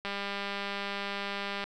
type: click train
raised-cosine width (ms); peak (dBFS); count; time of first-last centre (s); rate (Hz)
0.3; -19; 319; 0.05-1.64; 200
effects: none